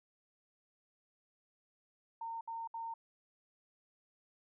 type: tone bursts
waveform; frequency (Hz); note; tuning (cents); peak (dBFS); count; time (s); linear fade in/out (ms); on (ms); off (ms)
sine; 914; A#5; -34; -39; 3; 2.21-2.94; 5; 200; 65
effects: none